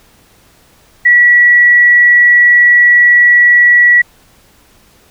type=tone; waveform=sine; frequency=1938 Hz; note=B6; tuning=33 cents flat; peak=-3 dBFS; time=1.05-4.02 s; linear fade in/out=10 ms; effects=pink hiss -47 dBFS RMS until 5.1 s